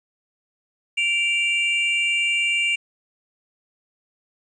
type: tone pair together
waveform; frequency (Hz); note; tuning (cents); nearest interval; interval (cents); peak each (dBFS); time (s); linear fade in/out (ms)
triangle; 2338 / 2787; D7 / F7; -8 / -4; minor third; 304; -20; 0.97-2.76; 10
effects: resampled to 24000 Hz + 9-bit